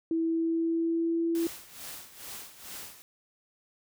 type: tone with pitch glide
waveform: sine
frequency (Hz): 327.6 to 333.7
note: E4 to E4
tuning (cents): -11 to +21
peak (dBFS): -25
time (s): 0.11-1.47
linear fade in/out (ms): 2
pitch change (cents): +32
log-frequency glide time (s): 0.22-1.27
type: noise with tremolo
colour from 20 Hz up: white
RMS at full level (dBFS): -41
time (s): 1.35-3.02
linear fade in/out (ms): 0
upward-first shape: sine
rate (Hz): 2.3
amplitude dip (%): 75
effects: none